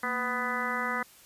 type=harmonic tone with a mistuned harmonic; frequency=248.6 Hz; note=B3; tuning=12 cents sharp; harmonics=1 / 2 / 3 / 4 / 5 / 6 / 7 / 8; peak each=-38 / -39 / -40 / -36 / -34 / -36 / -37 / -35 dBFS; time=0.03-1.03 s; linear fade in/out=5 ms; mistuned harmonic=1; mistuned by=-120 cents; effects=white hiss -55 dBFS RMS until 1.25 s + resampled to 32000 Hz